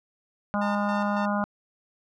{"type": "harmonic tone", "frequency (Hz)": 204.9, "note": "G#3", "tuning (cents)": -23, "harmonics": [1, 3, 4, 5, 6, 7], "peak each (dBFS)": [-26, -31, -32, -33, -34, -34], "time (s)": [0.54, 1.44], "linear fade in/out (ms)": 0}
{"type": "tone with tremolo", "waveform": "sawtooth", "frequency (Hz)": 901, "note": "A5", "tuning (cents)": 41, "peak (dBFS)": -30, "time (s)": [0.61, 1.26], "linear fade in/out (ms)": 10, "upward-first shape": "square", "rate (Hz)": 3.6, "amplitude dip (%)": 60}
{"effects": ["low-pass 5000 Hz 12 dB/octave"]}